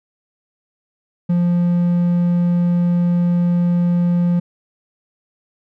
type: tone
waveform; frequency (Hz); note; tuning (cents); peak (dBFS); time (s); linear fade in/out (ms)
triangle; 174.61; F3; 0; -11; 1.29-4.4; 10
effects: none